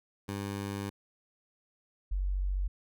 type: tone pair in turn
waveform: 15% pulse / sine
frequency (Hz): 100 / 47.19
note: G2 / F#1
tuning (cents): +35 / +35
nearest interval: octave + minor second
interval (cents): 1300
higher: first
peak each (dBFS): -28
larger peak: neither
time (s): 0.28-0.9 / 2.11-2.68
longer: first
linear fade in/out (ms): 10
effects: none